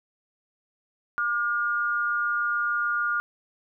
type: tone pair together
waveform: sine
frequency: 1198 / 1424.7 Hz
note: D6 / F6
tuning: +34 / +34 cents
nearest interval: minor third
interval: 300 cents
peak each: -29 / -24 dBFS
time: 1.18-3.2 s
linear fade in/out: 0 ms
effects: none